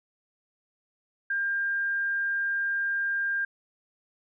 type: tone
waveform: sine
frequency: 1600 Hz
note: G6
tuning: 35 cents sharp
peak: -25 dBFS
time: 1.3-3.45 s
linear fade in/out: 5 ms
effects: none